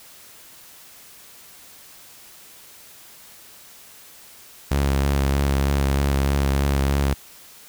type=tone with vibrato; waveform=sawtooth; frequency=69.3 Hz; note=C#2; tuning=in tune; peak=-14 dBFS; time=4.71-7.14 s; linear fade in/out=5 ms; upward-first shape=sine; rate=3.2 Hz; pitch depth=25 cents each way; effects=white hiss -46 dBFS RMS until 7.68 s